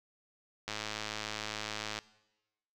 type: click train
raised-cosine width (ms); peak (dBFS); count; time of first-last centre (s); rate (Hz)
0.2; -19; 141; 0.68-1.988; 107
effects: noise-tail reverb RT60 1.0 s tail -20 dB re dry